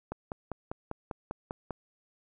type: click train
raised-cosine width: 1 ms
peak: -21 dBFS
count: 9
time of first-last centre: 0.12-1.707 s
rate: 5.04 Hz
effects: none